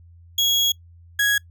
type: tone pair in turn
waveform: 35% pulse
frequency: 3322 / 1661 Hz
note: G#7 / G#6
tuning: 0 / 0 cents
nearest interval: octave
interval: 1200 cents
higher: first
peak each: -15 dBFS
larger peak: neither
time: 0.38-0.72 / 1.19-1.38 s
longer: first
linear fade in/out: 5 ms
effects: noise-tail reverb RT60 0.1 s tail -24 dB re dry + added 85 Hz sine -45 dBFS peak until 1.5 s